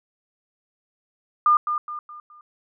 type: tone with echo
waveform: sine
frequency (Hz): 1207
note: D6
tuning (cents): +47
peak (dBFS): -13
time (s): 1.46-1.57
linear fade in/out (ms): 2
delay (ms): 210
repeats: 4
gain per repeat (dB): -8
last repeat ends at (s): 2.41
effects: none